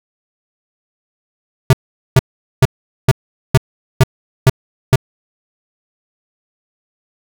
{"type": "tone bursts", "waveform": "square", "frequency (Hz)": 130.81, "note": "C3", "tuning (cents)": 0, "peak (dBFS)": -5, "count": 8, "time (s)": [1.7, 4.958], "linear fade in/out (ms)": 2, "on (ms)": 31, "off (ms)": 430, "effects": []}